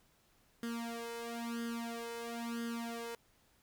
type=tone with flanger; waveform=sawtooth; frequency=233.1 Hz; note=A#3; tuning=in tune; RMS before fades=-41 dBFS; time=0.63-3.15 s; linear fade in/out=2 ms; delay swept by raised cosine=0.61 to 2.01 ms; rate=1 Hz; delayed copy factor=+0.95; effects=pink hiss -70 dBFS RMS until 3.62 s